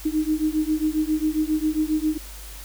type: beating tone pair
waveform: sine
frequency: 306.1 / 313.5 Hz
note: D#4 / D#4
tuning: -28 / +13 cents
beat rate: 7.4 Hz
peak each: -23 dBFS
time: 0.05-2.18 s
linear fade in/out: 10 ms
effects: added 50 Hz sine -38 dBFS peak until 2.64 s + white hiss -42 dBFS RMS until 2.64 s